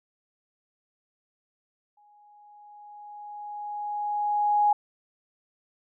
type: tone with exponential growth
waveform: sine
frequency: 830.6 Hz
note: G#5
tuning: in tune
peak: -17 dBFS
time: 1.97-4.73 s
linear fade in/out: 5 ms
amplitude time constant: 600 ms
effects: none